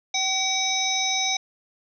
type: harmonic tone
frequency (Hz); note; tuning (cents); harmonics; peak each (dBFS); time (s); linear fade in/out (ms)
761; F#5; +48; 1 / 3 / 5 / 7 / 8; -29 / -28 / -26 / -30 / -28; 0.14-1.37; 5
effects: none